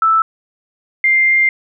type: tone pair in turn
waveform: sine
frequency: 1318.5 / 2101 Hz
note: E6 / C7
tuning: 0 / +7 cents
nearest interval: minor sixth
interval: 807 cents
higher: second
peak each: -9 dBFS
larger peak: neither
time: 0.02-0.22 / 1.04-1.49 s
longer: second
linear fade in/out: 2 ms
effects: none